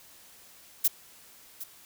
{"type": "noise with echo", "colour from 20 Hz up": "violet", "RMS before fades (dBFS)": -22, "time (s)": [0.84, 0.88], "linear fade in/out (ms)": 10, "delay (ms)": 760, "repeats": 1, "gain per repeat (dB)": -15, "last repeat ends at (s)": 1.64, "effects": ["white hiss -54 dBFS RMS until 1.85 s"]}